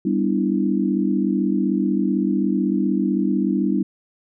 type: chord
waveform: sine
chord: E minor seventh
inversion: first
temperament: equal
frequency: 196 / 246.9 / 293.7 / 329.6 Hz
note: G3 / B3 / D4 / E4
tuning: 0 / 0 / 0 / 0 cents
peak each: -21 / -24 / -23 / -24 dBFS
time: 0.05-3.83 s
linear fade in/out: 5 ms
effects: none